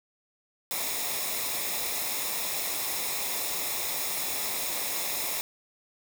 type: noise with comb filter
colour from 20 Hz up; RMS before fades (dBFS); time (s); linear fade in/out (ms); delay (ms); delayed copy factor
white; -31; 0.71-5.41; 0; 0.66; -0.6
effects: none